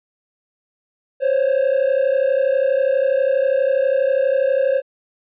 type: tone pair together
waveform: triangle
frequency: 522.1 / 554.4 Hz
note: C5 / C#5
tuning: -4 / 0 cents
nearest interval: minor second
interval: 104 cents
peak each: -14 dBFS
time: 1.2-4.82 s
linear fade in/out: 50 ms
effects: tanh soft clip ceiling -10 dBFS + resampled to 8000 Hz